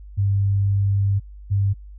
sine tone pair in turn, 99.3 / 99.3 Hz, G2 / G2, +23 / +23 cents, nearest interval unison, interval 0 cents, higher neither, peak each -16 dBFS, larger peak neither, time 0.17-1.2 / 1.5-1.74 s, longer first, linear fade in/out 20 ms, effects added 50 Hz sine -37 dBFS peak until 1.98 s

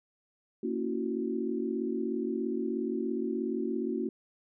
sine chord, F# dominant seventh, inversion first, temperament just, 231.2 / 277.5 / 333 / 370 Hz, A#3 / C#4 / E4 / F#4, -14 / +2 / +18 / 0 cents, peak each -34 / -36 / -36 / -34 dBFS, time 0.63-4.09 s, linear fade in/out 5 ms, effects none

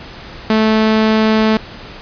sawtooth tone, 218.5 Hz, A3, 12 cents flat, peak -6 dBFS, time 0.5-1.57 s, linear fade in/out 2 ms, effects pink hiss -33 dBFS RMS until 2.01 s + resampled to 11025 Hz

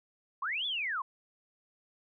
sine linear two-way sweep, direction up then down, 987.8 to 3520 to 987.8 Hz, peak -31 dBFS, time 0.42-1.02 s, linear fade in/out 5 ms, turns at 0.66 s, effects none

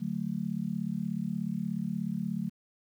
sine chord, D major, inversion none, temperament just, 146.83 / 183.54 / 220.2 Hz, D3 / F#3 / A3, 0 / -14 / +2 cents, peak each -38 / -33 / -34 dBFS, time 0-2.5 s, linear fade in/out 20 ms, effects 10-bit

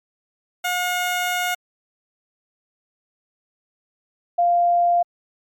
15% pulse / sine tone pair in turn, 719 / 696.5 Hz, F#5 / F5, -50 / -5 cents, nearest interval minor second, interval 55 cents, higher first, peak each -14 / -14 dBFS, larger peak neither, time 0.64-1.55 / 4.38-5.03 s, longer first, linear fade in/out 10 ms, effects MP3 96 kbps

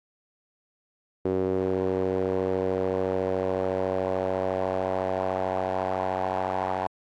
sawtooth tone with band-pass filter sweep, 93.8 Hz, F#2, 24 cents sharp, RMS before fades -27 dBFS, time 1.25-6.87 s, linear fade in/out 0 ms, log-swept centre 400 to 800 Hz, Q 3.1, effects AAC 32 kbps

